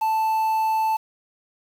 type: tone with quantisation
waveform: triangle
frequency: 880 Hz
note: A5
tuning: in tune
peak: -17 dBFS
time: 0.01-0.97 s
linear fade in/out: 10 ms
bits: 7
effects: none